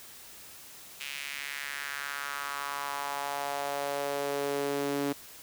sawtooth tone with high-pass filter sweep, 141.7 Hz, C#3, 38 cents sharp, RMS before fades -34 dBFS, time 1-5.13 s, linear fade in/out 10 ms, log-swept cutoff 2600 to 310 Hz, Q 2.7, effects white hiss -49 dBFS RMS until 5.42 s

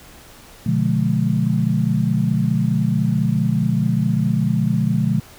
sine chord, B diminished seventh, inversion none, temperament just, 123.47 / 148.16 / 177.8 / 213.4 Hz, B2 / D3 / F3 / Ab3, 0 / +16 / +31 / +47 cents, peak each -21 dBFS, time 0.66-5.2 s, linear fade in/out 5 ms, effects pink hiss -44 dBFS RMS until 5.38 s

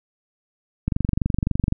click train, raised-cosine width 5 ms, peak -8 dBFS, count 21, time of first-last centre 0.88-1.724 s, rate 23.7 Hz, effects none

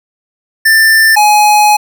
square tone pair in turn, 1780 / 840 Hz, A6 / G#5, +20 / +19 cents, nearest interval octave + minor second, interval 1301 cents, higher first, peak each -5 dBFS, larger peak neither, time 0.65-1.16 / 1.16-1.77 s, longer second, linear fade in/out 10 ms, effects none

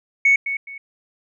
sine tone with echo, 2217 Hz, C#7, in tune, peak -10 dBFS, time 0.25-0.36 s, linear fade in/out 5 ms, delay 210 ms, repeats 2, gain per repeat -11 dB, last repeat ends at 0.78 s, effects tanh soft clip ceiling -7 dBFS

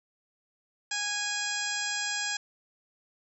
harmonic tone with a mistuned harmonic, 825 Hz, G#5, 12 cents flat, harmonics 1 / 2 / 3 / 4 / 5 / 6 / 7 / 8 / 9, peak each -41 / -34 / -39 / -39 / -42 / -37 / -42 / -41 / -36 dBFS, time 0.91-2.37 s, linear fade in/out 5 ms, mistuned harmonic 6, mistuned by +15 cents, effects none

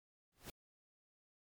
pink noise with exponential growth, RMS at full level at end -45 dBFS, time 0.32-0.5 s, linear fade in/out 2 ms, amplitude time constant 37 ms, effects MP3 96 kbps

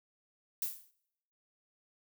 violet noise with exponential decay, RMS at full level -31 dBFS, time 0.62-0.91 s, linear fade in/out 2 ms, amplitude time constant 61 ms, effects noise-tail reverb RT60 0.8 s tail -23 dB re dry

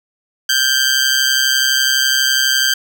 15% pulse tone with amplitude modulation, 1573 Hz, G6, 6 cents sharp, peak -3 dBFS, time 0.49-2.74 s, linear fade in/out 5 ms, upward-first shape sine, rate 132 Hz, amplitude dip 60%, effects none

